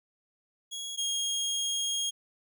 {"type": "tone pair in turn", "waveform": "25% pulse", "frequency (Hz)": [3322, 3259], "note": ["G#7", "G#7"], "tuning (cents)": [0, -33], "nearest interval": "unison", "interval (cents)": 33, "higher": "first", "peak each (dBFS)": [-32, -25], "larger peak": "second", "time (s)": [[0.71, 0.97], [0.97, 2.11]], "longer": "second", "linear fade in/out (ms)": 20, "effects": []}